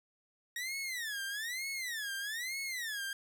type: tone with vibrato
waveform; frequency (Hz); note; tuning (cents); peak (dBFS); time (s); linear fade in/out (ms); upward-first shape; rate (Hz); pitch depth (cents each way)
sawtooth; 1864.7; A#6; 0; -33; 0.56-3.13; 2; sine; 1.1; 280
effects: none